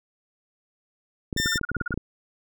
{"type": "clicks", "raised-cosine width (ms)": 3, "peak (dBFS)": -16, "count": 12, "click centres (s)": [1.328, 1.364, 1.4, 1.459, 1.558, 1.613, 1.716, 1.767, 1.813, 1.908, 1.941, 1.976]}
{"type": "tone", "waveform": "15% pulse", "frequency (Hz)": 1800, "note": "A6", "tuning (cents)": 39, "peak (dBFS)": -17, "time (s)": [1.37, 1.58], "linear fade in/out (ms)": 5}
{"type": "tone bursts", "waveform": "sine", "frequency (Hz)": 1429, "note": "F6", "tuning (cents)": 39, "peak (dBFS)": -25, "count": 9, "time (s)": [1.46, 1.936], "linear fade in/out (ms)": 5, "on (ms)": 20, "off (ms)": 37}
{"effects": []}